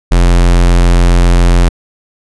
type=tone; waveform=square; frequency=43.65 Hz; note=F1; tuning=in tune; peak=-5 dBFS; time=0.11-1.69 s; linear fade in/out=10 ms; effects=resampled to 24000 Hz